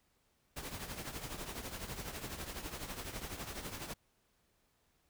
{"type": "noise with tremolo", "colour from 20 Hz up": "pink", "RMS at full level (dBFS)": -41, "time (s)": [0.56, 3.94], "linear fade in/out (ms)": 10, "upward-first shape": "triangle", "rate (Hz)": 12, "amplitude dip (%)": 70, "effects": ["pink hiss -75 dBFS RMS until 5.09 s"]}